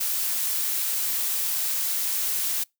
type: noise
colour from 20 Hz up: blue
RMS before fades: -26 dBFS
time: 0-2.64 s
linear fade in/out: 10 ms
effects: noise-tail reverb RT60 0.2 s tail -26 dB re dry